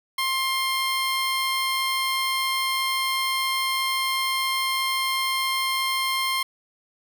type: tone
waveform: 15% pulse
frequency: 1059 Hz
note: C6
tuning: 21 cents sharp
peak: -16 dBFS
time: 0.18-6.43 s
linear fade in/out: 5 ms
effects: none